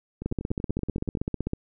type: two click trains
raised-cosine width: 3 ms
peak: -21 / -14 dBFS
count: 11 / 21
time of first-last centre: 0.22-1.172 / 0.26-1.534 s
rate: 10.5 / 15.7 Hz
effects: none